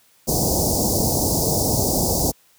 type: band-stop noise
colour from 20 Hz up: pink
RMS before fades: -19 dBFS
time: 0.27-2.32 s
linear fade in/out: 20 ms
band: 840 to 4800 Hz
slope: 48 dB/octave
effects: white hiss -57 dBFS RMS until 2.58 s + high-pass 60 Hz 12 dB/octave